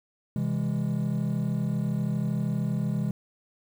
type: chord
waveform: triangle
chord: C augmented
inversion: none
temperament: just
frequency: 130.81 / 163.52 / 204.4 Hz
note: C3 / E3 / G#3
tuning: 0 / -14 / -27 cents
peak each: -27 dBFS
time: 0.36-3.11 s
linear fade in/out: 2 ms
effects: tanh soft clip ceiling -16 dBFS + 9-bit